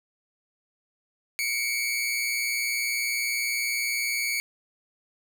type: tone pair together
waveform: sawtooth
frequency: 2180 / 2300 Hz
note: C#7 / D7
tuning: -29 / -37 cents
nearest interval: minor second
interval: 92 cents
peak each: -25 dBFS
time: 1.39-4.4 s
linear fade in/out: 0 ms
effects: none